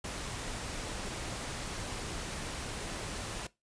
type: noise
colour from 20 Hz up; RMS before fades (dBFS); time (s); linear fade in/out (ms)
pink; -39; 0.04-3.47; 5
effects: noise-tail reverb RT60 0.2 s tail -19 dB re dry + resampled to 22050 Hz